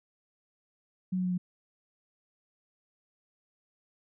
sine tone with pitch steps, 185 / 183.19 / 181.4 / 179.63 Hz, F#3 / F#3 / F#3 / F3, 0 / -17 / -34 / +49 cents, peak -27 dBFS, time 1.12-1.38 s, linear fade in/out 10 ms, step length 65 ms, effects none

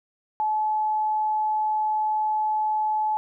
sine tone, 859 Hz, A5, 42 cents flat, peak -21 dBFS, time 0.4-3.17 s, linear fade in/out 0 ms, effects none

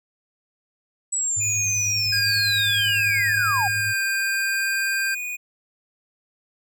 sine linear sweep, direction down, 7902 to 729 Hz, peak -21 dBFS, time 1.12-3.68 s, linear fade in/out 10 ms
sine tone with tremolo, 103.83 Hz, G#2, in tune, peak -29 dBFS, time 1.36-3.94 s, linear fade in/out 20 ms, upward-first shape square, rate 10 Hz, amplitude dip 35%
square tone, 2465 Hz, D#7, 17 cents flat, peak -28 dBFS, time 1.4-5.37 s, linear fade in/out 20 ms
square tone with pitch glide, 1619 to 1580.2 Hz, G#6 to G6, -45 to +13 cents, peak -23 dBFS, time 2.12-5.15 s, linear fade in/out 10 ms, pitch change -42 cents, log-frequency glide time 3.61-3.93 s
effects none

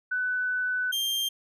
sine / 40% pulse tone pair in turn, 1498 / 3180 Hz, F#6 / G7, +21 / +24 cents, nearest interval octave + minor second, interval 1303 cents, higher second, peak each -25 dBFS, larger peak neither, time 0.11-0.92 / 0.92-1.29 s, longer first, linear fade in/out 10 ms, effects resampled to 32000 Hz

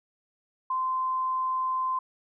sine tone, 1036 Hz, C6, 17 cents flat, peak -25 dBFS, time 0.7-1.99 s, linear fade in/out 5 ms, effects none

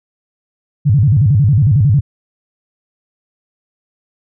sine tone with vibrato, 122.3 Hz, B2, 16 cents flat, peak -7 dBFS, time 0.85-2.01 s, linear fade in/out 20 ms, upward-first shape square, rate 11 Hz, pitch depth 300 cents each way, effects none

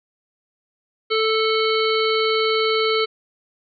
harmonic tone, 440 Hz, A4, in tune, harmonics 1 / 3 / 5 / 7 / 9 / 10, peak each -19 / -24 / -26 / -27 / -29 / -29 dBFS, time 1.1-3.06 s, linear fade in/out 20 ms, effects none

